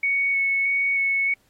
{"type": "tone with vibrato", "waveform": "sine", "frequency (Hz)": 2217, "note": "C#7", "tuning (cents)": 0, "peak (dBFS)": -19, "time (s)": [0.03, 1.34], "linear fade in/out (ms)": 5, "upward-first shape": "square", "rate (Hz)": 1.6, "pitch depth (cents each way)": 9, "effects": ["pink hiss -64 dBFS RMS until 1.49 s", "AAC 48 kbps"]}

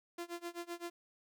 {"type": "tone with tremolo", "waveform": "sawtooth", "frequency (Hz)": 344.3, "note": "F4", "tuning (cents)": -25, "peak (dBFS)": -35, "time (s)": [0.18, 0.9], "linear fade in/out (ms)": 5, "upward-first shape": "sine", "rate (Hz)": 7.8, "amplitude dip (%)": 95, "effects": []}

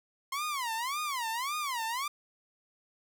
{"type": "tone with vibrato", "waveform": "sawtooth", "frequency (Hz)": 1046.5, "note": "C6", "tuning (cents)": 0, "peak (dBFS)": -28, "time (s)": [0.32, 2.08], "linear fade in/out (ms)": 5, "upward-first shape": "sine", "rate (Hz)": 1.8, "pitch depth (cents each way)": 280, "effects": []}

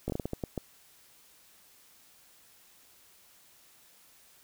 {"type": "slowing click train", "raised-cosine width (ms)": 2, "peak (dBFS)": -19, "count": 9, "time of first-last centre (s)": [0.08, 0.577], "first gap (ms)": 18, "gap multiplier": 1.34, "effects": ["white hiss -60 dBFS RMS until 4.43 s"]}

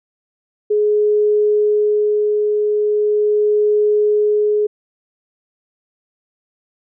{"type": "tone with tremolo", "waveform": "sine", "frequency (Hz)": 420, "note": "G#4", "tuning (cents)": 19, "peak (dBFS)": -11, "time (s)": [0.7, 4.67], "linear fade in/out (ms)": 10, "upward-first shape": "sine", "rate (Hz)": 0.4, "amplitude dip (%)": 25, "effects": []}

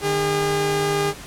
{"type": "tone pair together", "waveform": "sawtooth", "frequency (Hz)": [151.8, 405.3], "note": ["D#3", "G#4"], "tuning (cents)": [-42, -42], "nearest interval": "octave + perfect fourth", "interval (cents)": 1700, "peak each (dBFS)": [-22, -16], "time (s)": [0.01, 1.14], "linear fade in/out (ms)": 50, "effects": ["pink hiss -38 dBFS RMS until 1.26 s", "low-pass 12000 Hz 12 dB/octave"]}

